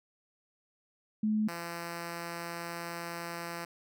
sine / 5% pulse tone pair in turn, 214.5 / 170.25 Hz, A3 / F3, -44 / -44 cents, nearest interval major third, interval 400 cents, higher first, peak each -26 dBFS, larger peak neither, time 1.23-1.48 / 1.48-3.65 s, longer second, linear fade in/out 5 ms, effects none

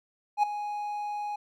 triangle tone with ADSR envelope, 830.6 Hz, G#5, in tune, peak -16 dBFS, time 0.37-1.36 s, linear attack 61 ms, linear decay 7 ms, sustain -13 dB, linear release 7 ms, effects none

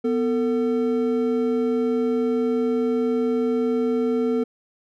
triangle tone pair together, 248.3 / 450 Hz, B3 / A4, +9 / +39 cents, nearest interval minor seventh, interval 1030 cents, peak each -20 dBFS, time 0.04-4.44 s, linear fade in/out 10 ms, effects none

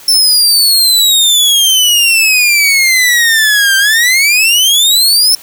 sawtooth exponential two-way sweep, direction down then up, 5360 to 1562 to 5360 Hz, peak -3 dBFS, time 0.08-5.35 s, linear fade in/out 2 ms, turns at 3.77 s, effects white hiss -35 dBFS RMS until 5.42 s + high-pass 80 Hz 12 dB/octave

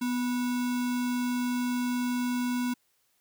sine tone with sample-and-hold, 246.9 Hz, B3, in tune, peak -26 dBFS, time 0.01-2.74 s, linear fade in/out 10 ms, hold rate 1225 Hz, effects white hiss -71 dBFS RMS until 3.2 s

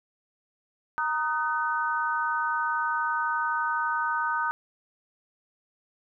sine chord, D# minor, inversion second, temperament equal with one note detuned, 932.3 / 1244.5 / 1512.8 Hz, A#5 / D#6 / F#6, 0 / 0 / +38 cents, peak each -29 dBFS, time 0.98-4.51 s, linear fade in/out 0 ms, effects none

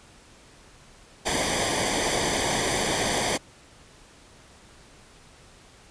pink noise with comb filter, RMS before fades -25 dBFS, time 1.25-3.38 s, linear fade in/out 20 ms, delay 0.74 ms, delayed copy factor -0.75, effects pink hiss -52 dBFS RMS until 5.9 s + resampled to 22050 Hz

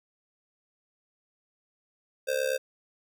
square tone with amplitude modulation, 523.3 Hz, C5, in tune, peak -23 dBFS, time 2.27-2.58 s, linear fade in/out 20 ms, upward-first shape sine, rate 69.3 Hz, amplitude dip 85%, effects none

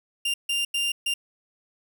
40% pulse tone bursts at uneven times, 2794 Hz, F7, in tune, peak -22 dBFS, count 4, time 0.25-0.34 / 0.49-0.65 / 0.74-0.92 / 1.06-1.14 s, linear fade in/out 5 ms, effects none

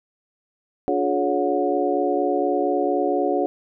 sine tone cluster, 290 / 358.8 / 423 / 558 / 726 Hz, D4 / F4 / G#4 / C#5 / F#5, -22 / +47 / +32 / +11 / -33 cents, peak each -25 dBFS, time 0.88-3.46 s, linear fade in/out 0 ms, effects none

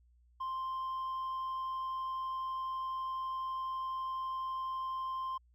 triangle tone with hard clipping, 1048 Hz, C6, 2 cents sharp, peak -34 dBFS, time 0.4-5.38 s, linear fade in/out 10 ms, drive 1 dB, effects added 60 Hz sine -63 dBFS peak until 5.54 s

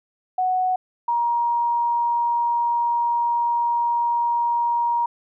sine tone pair in turn, 740 / 945.4 Hz, F#5 / A#5, 0 / +24 cents, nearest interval major third, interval 424 cents, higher second, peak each -18 dBFS, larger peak neither, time 0.38-0.76 / 1.08-5.06 s, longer second, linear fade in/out 5 ms, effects none

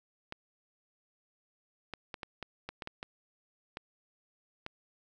clicks, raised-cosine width 0.3 ms, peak -23 dBFS, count 11, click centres 0.324 / 1.937 / 2.142 / 2.232 / 2.427 / 2.69 / 2.822 / 2.874 / 3.029 / 3.771 / 4.664 s, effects none

